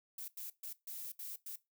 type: noise bursts at uneven times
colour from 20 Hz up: violet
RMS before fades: -45 dBFS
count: 6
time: 0.18-0.28 / 0.37-0.5 / 0.63-0.73 / 0.87-1.12 / 1.19-1.36 / 1.46-1.56 s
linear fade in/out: 5 ms
effects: noise-tail reverb RT60 0.2 s tail -18 dB re dry